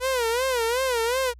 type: tone with vibrato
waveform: sawtooth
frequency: 490 Hz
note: B4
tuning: 14 cents flat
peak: -18 dBFS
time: 0-1.34 s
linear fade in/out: 50 ms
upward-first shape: sine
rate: 2.7 Hz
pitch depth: 140 cents each way
effects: added 60 Hz sine -44 dBFS peak until 1.39 s + resampled to 32000 Hz